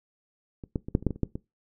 clicks, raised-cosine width 3 ms, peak -26 / -14 / -22 / -8 / -27 / -10 / -18 / -29 / -11 / -20 dBFS, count 10, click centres 0.638 / 0.758 / 0.885 / 0.951 / 1.026 / 1.067 / 1.107 / 1.16 / 1.233 / 1.355 s, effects noise-tail reverb RT60 0.2 s tail -20 dB re dry

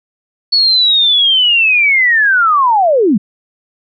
sine linear sweep, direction down, 4435 to 176.7 Hz, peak -7 dBFS, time 0.52-3.18 s, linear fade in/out 10 ms, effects none

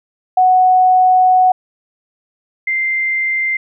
sine tone pair in turn, 740 / 2089 Hz, F#5 / C7, 0 / -3 cents, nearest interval octave + tritone, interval 1797 cents, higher second, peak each -7 / -14 dBFS, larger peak first, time 0.37-1.52 / 2.67-3.57 s, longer first, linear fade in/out 5 ms, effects none

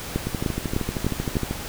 two click trains, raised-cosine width 3 ms, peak -9 / -12 dBFS, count 5 / 17, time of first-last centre 0.16-1.368 / 0.27-1.51 s, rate 3.31 / 12.9 Hz, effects pink hiss -34 dBFS RMS until 1.68 s

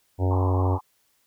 harmonic tone, 92.5 Hz, F#2, in tune, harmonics 1 / 3 / 4 / 5 / 6 / 7 / 8 / 9 / 10, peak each -20 / -30 / -32 / -34 / -36 / -37 / -38 / -39 / -40 dBFS, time 0.18-0.79 s, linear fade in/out 50 ms
pink band-pass noise, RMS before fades -34 dBFS, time 0.3-0.81 s, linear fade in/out 20 ms, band 790 to 1100 Hz, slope 96 dB/octave
effects white hiss -67 dBFS RMS until 1.26 s

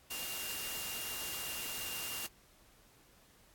sine tone in noise, 2794 Hz, F7, in tune, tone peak -44 dBFS, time 0.1-2.27 s, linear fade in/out 10 ms, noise white, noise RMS -41 dBFS, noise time 0.1-2.27 s, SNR -6 dB, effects pink hiss -64 dBFS RMS until 3.54 s + AAC 64 kbps

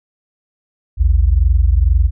sine tone pair together, 55.73 / 77.9 Hz, A1 / D#2, +23 / +3 cents, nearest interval tritone, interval 580 cents, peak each -10 / -12 dBFS, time 0.97-2.11 s, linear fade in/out 50 ms, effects tanh soft clip ceiling -2 dBFS

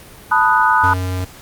sine chord, B dominant seventh, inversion third, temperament equal, 880 / 987.8 / 1244.5 / 1480 Hz, A5 / B5 / D#6 / F#6, 0 / 0 / 0 / 0 cents, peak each -16 dBFS, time 0.31-0.94 s, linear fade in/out 10 ms
square tone, 92 Hz, F#2, 9 cents flat, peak -19 dBFS, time 0.83-1.25 s, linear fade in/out 10 ms
effects pink hiss -40 dBFS RMS until 1.41 s + Opus 48 kbps

